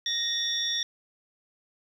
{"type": "tone cluster", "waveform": "sine", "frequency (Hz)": [1861, 3516, 3756, 5590], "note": ["A#6", "A7", "A#7", "F8"], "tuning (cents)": [-3, -2, 12, 1], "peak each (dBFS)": [-36, -28, -36, -32], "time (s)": [0.06, 0.83], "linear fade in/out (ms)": 2, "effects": ["9-bit"]}